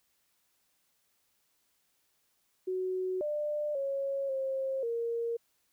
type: tone with pitch steps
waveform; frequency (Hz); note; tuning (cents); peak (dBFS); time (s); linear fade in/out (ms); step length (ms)
sine; 371.4 / 596 / 550 / 534 / 465.5; F#4 / D5 / C#5 / C5 / A#4; +7 / +25 / -14 / +35 / -2; -30; 2.67-5.37; 10; 540
effects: white hiss -74 dBFS RMS until 5.72 s